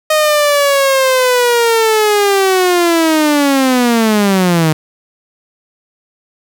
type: linear sweep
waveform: sawtooth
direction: down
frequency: 622.3 to 152.9 Hz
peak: -5 dBFS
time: 0.1-4.73 s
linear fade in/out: 5 ms
effects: 7-bit